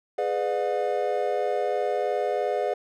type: chord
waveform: triangle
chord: G# diminished seventh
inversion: none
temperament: just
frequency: 415.3 / 498.4 / 598 / 717.6 Hz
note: G#4 / B4 / D5 / F5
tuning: 0 / +16 / +31 / +47 cents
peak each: -27 dBFS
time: 0.18-2.74 s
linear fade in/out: 5 ms
effects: none